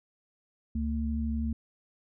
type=tone pair together; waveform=sine; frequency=71.2 / 226 Hz; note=C#2 / A3; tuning=+47 / +47 cents; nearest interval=octave + minor sixth; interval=2000 cents; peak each=-30 / -31 dBFS; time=0.75-1.53 s; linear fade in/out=5 ms; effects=none